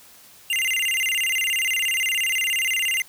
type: tone with vibrato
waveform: square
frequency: 2403 Hz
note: D7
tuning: 39 cents sharp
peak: -21 dBFS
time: 0.5-3.02 s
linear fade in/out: 2 ms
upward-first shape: square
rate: 17 Hz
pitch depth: 260 cents each way
effects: white hiss -49 dBFS RMS until 3.08 s